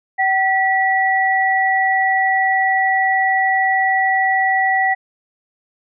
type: tone pair together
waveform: sine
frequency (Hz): 765 / 1946.7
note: G5 / B6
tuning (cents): -42 / -25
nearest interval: octave + major third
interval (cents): 1617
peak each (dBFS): -16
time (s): 0.18-4.95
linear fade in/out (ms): 20
effects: none